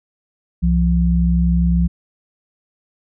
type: tone pair together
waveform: sine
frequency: 64.6 / 172.46 Hz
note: C2 / F3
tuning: -21 / -21 cents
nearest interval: octave + perfect fourth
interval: 1700 cents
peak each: -15 dBFS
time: 0.62-1.88 s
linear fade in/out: 20 ms
effects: none